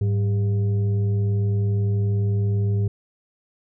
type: tone with frequency modulation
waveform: sine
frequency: 103.6 Hz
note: G#2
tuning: 4 cents flat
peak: -18 dBFS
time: 0.01-2.88 s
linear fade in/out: 5 ms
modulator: 296 Hz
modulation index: 0.38
effects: none